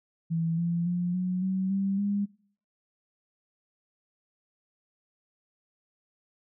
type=tone with pitch steps; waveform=sine; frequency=164.81 / 170.52 / 176.44 / 182.55 / 188.88 / 195.43 / 202.2 Hz; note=E3 / F3 / F3 / F#3 / F#3 / G3 / G#3; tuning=0 / -41 / +18 / -23 / +36 / -5 / -46 cents; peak=-25 dBFS; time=0.3-2.26 s; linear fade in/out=20 ms; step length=280 ms; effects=noise-tail reverb RT60 0.6 s tail -24 dB re dry